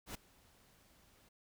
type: noise with ADSR envelope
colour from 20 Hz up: pink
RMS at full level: -43 dBFS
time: 0.06-1.29 s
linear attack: 87 ms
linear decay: 8 ms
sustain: -24 dB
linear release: 8 ms
effects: none